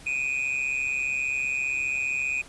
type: tone with amplitude modulation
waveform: triangle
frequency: 2478 Hz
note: D#7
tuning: 8 cents flat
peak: -20 dBFS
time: 0.06-2.42 s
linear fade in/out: 10 ms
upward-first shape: sine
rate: 135 Hz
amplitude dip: 75%
effects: pink hiss -48 dBFS RMS until 2.48 s + resampled to 24000 Hz